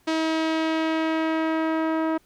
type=tone with low-pass filter sweep; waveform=sawtooth; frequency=320 Hz; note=D#4; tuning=49 cents sharp; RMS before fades=-24 dBFS; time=0.07-2.18 s; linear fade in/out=10 ms; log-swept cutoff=5000 to 1300 Hz; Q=1; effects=pink hiss -62 dBFS RMS until 2.25 s